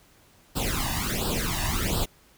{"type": "noise with flanger", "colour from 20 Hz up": "pink", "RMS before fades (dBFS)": -27, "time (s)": [0.55, 2.06], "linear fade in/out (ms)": 20, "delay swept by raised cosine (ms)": [0.23, 1.11], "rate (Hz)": 1.4, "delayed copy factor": 0.9, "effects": ["pink hiss -58 dBFS RMS until 2.37 s"]}